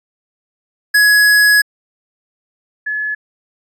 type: tone pair in turn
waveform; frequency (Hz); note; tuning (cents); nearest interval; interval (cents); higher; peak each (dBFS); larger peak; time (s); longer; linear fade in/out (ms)
square / sine; 1680 / 1709.4; G#6 / G#6; +19 / +49; unison; 30; second; -8 / -17; first; 0.94-1.62 / 2.86-3.15; first; 10
effects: resampled to 32000 Hz